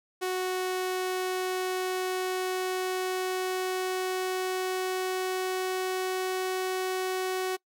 sawtooth tone with pitch glide, 369.6 to 372.8 Hz, F#4 to F#4, -2 to +13 cents, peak -24 dBFS, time 0.21-7.57 s, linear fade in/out 20 ms, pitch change +15 cents, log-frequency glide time 0.37-6.55 s, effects noise-tail reverb RT60 0.1 s tail -23 dB re dry

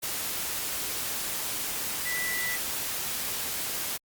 sine tone in noise, 1975.5 Hz, B6, in tune, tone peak -30 dBFS, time 2.05-2.57 s, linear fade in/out 20 ms, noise white, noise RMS -32 dBFS, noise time 0.02-3.98 s, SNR -1 dB, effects Opus 48 kbps

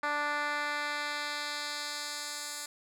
10% pulse tone with band-pass filter sweep, 293.7 Hz, D4, in tune, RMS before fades -35 dBFS, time 0.03-2.66 s, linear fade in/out 5 ms, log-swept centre 1400 to 8200 Hz, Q 0.99, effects none

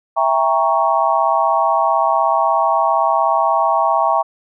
sine chord, E diminished seventh, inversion none, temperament equal with one note detuned, 659.3 / 796.3 / 932.3 / 1108.7 Hz, E5 / G5 / Bb5 / Db6, 0 / +27 / 0 / 0 cents, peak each -18 dBFS, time 0.16-4.23 s, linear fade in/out 20 ms, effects none

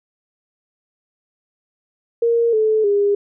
sine tone with pitch steps, 466.2 / 435 / 405.9 Hz, A#4 / A4 / G#4, 0 / -20 / -40 cents, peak -13 dBFS, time 2.22-3.15 s, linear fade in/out 5 ms, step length 310 ms, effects none

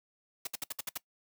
white noise bursts, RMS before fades -36 dBFS, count 7, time 0.45-0.976 s, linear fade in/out 5 ms, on 22 ms, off 62 ms, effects noise-tail reverb RT60 0.1 s tail -21 dB re dry + high-pass 100 Hz 12 dB/octave

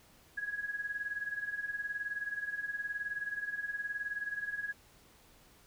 sine tone with tremolo, 1664 Hz, G#6, 3 cents sharp, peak -32 dBFS, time 0.37-4.73 s, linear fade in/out 10 ms, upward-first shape sine, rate 19 Hz, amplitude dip 75%, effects pink hiss -62 dBFS RMS until 5.66 s

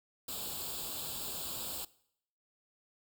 white noise with comb filter, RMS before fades -40 dBFS, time 0.28-1.85 s, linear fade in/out 5 ms, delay 0.25 ms, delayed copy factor +0.85, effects noise-tail reverb RT60 0.7 s tail -21 dB re dry

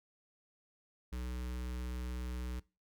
square tone with notch filter, 61.74 Hz, B1, in tune, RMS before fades -40 dBFS, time 1.12-2.6 s, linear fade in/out 10 ms, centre 700 Hz, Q 1.7, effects noise-tail reverb RT60 0.3 s tail -22 dB re dry

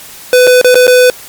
square tone with dropouts, 500 Hz, B4, 21 cents sharp, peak -3 dBFS, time 0.33-1.1 s, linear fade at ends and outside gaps 1 ms, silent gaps 0.47-0.473 / 0.614-0.645 / 0.745-0.754 / 0.869-0.878 s, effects white hiss -31 dBFS RMS until 1.28 s + MP3 96 kbps

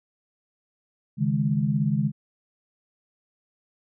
sine chord, C# suspended second, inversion none, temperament equal, 138.59 / 155.56 / 207.7 Hz, C#3 / D#3 / G#3, 0 / 0 / 0 cents, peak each -25 dBFS, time 1.17-2.12 s, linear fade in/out 50 ms, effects none

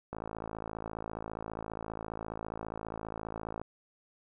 click train, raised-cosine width 1 ms, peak -24 dBFS, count 192, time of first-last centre 0.13-3.615 s, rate 54.8 Hz, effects none

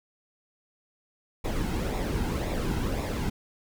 brown noise with flanger, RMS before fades -29 dBFS, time 1.44-3.3 s, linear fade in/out 10 ms, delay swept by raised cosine 0.65 to 1.75 ms, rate 1.9 Hz, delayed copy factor -0.55, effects none

